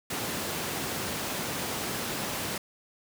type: high-pass noise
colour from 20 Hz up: pink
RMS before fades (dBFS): -33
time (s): 0.1-2.58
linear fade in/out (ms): 5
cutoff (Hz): 130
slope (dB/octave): 12
effects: none